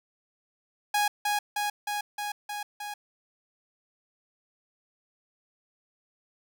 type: tone with echo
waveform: sawtooth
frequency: 828 Hz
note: G#5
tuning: 5 cents flat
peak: -19 dBFS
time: 0.94-1.08 s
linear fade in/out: 5 ms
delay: 310 ms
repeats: 6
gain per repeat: -2 dB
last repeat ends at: 2.94 s
effects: none